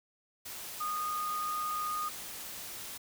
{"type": "tone in noise", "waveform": "sine", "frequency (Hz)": 1232, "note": "D#6", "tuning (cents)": -17, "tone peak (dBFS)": -32, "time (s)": [0.8, 2.09], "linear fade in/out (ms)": 10, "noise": "white", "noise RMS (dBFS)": -43, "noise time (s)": [0.45, 2.98], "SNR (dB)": 8, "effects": []}